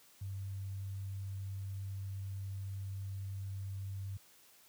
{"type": "tone", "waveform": "sine", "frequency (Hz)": 97.5, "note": "G2", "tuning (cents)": -9, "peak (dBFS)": -38, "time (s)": [0.21, 4.17], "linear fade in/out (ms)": 5, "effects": ["white hiss -63 dBFS RMS until 4.68 s", "high-pass 60 Hz 12 dB/octave"]}